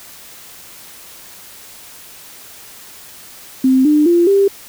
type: tone with pitch steps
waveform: sine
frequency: 261.2 / 300 / 344.7 / 395.9 Hz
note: C4 / D4 / F4 / G4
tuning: -3 / +37 / -23 / +17 cents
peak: -8 dBFS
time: 3.64-4.48 s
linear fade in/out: 5 ms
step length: 210 ms
effects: white hiss -38 dBFS RMS until 4.68 s